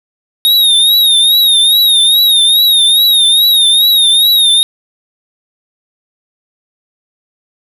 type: tone with vibrato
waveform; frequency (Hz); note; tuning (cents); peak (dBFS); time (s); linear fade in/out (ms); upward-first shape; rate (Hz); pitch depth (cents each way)
square; 3729; A#7; 0; -6; 0.45-4.63; 0; triangle; 2.4; 100
effects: none